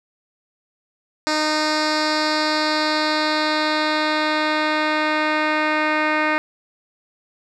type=tone with low-pass filter sweep; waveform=10% pulse; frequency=307.1 Hz; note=D#4; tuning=23 cents flat; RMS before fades=-20 dBFS; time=1.27-6.38 s; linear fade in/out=0 ms; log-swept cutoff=5800 to 2500 Hz; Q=2.4; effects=none